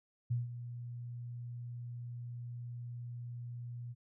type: tone with ADSR envelope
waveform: sine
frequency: 120.4 Hz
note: B2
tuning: 44 cents flat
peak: -29 dBFS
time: 0.3-3.95 s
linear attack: 14 ms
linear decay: 160 ms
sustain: -12 dB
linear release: 38 ms
effects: none